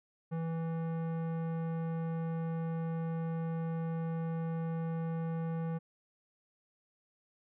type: tone with tanh clipping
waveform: sine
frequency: 164.2 Hz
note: E3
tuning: 6 cents flat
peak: -35 dBFS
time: 0.31-5.79 s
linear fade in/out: 20 ms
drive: 16 dB
effects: none